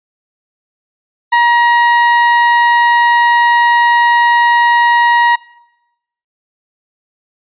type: tone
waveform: 30% pulse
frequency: 950 Hz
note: A#5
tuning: 33 cents sharp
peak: -4 dBFS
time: 1.32-5.36 s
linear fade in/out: 10 ms
effects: noise-tail reverb RT60 0.9 s tail -22 dB re dry + resampled to 8000 Hz